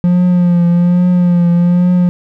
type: tone with vibrato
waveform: triangle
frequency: 175.9 Hz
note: F3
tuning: 13 cents sharp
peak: -5 dBFS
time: 0.04-2.09 s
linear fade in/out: 0 ms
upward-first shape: triangle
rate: 1.2 Hz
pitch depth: 40 cents each way
effects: none